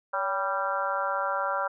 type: harmonic tone with a mistuned harmonic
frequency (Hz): 196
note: G3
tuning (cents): 0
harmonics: 3 / 4 / 5 / 6 / 7 / 8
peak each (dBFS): -32 / -34 / -32 / -36 / -30 / -38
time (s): 0.13-1.68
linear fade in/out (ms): 10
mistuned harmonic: 3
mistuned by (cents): -58
effects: none